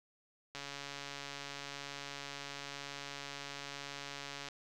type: click train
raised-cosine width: 0.2 ms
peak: -26 dBFS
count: 556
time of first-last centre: 0.55-4.486 s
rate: 141 Hz
effects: none